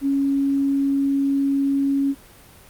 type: tone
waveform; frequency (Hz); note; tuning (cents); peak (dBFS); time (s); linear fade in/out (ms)
sine; 276.6; C#4; -4; -17; 0.01-2.15; 50
effects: pink hiss -47 dBFS RMS until 2.69 s + Opus 32 kbps